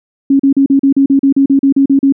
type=tone bursts; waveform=sine; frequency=274.5 Hz; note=C#4; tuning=17 cents flat; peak=-5 dBFS; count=14; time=0.3-2.124 s; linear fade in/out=5 ms; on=95 ms; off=38 ms; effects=none